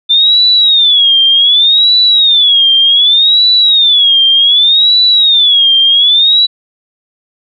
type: tone with vibrato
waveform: sine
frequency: 3548 Hz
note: A7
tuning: 14 cents sharp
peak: -4 dBFS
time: 0.09-6.47 s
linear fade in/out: 20 ms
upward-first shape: sine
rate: 0.66 Hz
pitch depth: 190 cents each way
effects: none